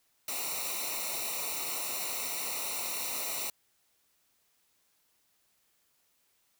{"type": "noise with comb filter", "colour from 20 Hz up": "white", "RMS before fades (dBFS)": -35, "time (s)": [0.28, 3.5], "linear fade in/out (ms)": 2, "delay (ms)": 0.61, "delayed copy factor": -0.85, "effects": ["white hiss -72 dBFS RMS until 6.59 s"]}